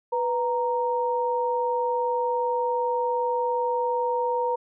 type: tone pair together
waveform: sine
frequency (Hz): 493.9 / 931.3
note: B4 / A#5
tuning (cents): 0 / -2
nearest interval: major seventh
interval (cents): 1098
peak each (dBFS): -25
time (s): 0.12-4.56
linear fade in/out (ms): 10
effects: none